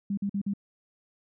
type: tone bursts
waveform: sine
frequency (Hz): 200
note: G3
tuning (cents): +35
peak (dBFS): -26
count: 4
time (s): 0.1-0.537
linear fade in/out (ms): 5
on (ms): 74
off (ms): 47
effects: none